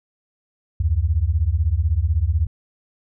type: beating tone pair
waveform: sine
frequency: 72 / 88 Hz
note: D2 / F2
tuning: -34 / +14 cents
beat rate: 16 Hz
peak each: -19 dBFS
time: 0.8-2.47 s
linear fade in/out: 5 ms
effects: none